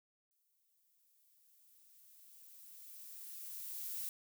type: noise with exponential growth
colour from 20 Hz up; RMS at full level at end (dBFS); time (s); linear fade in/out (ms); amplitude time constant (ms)
violet; -41; 0.31-4.09; 0; 820
effects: none